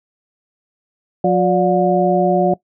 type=harmonic tone with a mistuned harmonic; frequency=180 Hz; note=F#3; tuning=47 cents flat; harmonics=1 / 2 / 3 / 4; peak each=-17 / -17 / -17 / -17 dBFS; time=1.24-2.54 s; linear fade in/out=5 ms; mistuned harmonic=3; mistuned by=+120 cents; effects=noise-tail reverb RT60 0.1 s tail -20 dB re dry